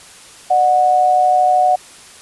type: tone pair together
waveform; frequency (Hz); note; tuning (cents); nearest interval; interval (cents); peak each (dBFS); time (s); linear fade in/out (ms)
sine; 602 / 734.7; D5 / F#5; +43 / -12; minor third; 345; -18 / -10; 0.5-1.76; 10
effects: white hiss -40 dBFS RMS until 2.21 s + resampled to 24000 Hz